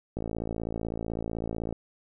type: click train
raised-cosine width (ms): 2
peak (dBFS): -19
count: 88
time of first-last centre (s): 0.17-1.726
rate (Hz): 55.9
effects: none